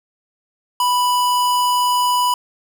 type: tone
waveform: square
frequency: 987.8 Hz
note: B5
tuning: in tune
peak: -15 dBFS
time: 0.8-2.34 s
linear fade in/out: 2 ms
effects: none